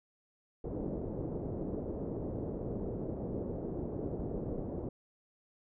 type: low-pass noise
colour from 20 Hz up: white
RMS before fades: -38 dBFS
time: 0.64-4.89 s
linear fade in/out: 5 ms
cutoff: 480 Hz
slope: 24 dB/octave
effects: none